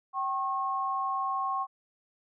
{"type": "tone pair together", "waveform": "sine", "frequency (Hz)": [772.1, 1085], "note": ["G5", "C#6"], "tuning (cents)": [-26, -37], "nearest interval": "tritone", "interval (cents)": 589, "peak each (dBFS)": [-33, -29], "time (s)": [0.13, 1.67], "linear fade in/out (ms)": 50, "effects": []}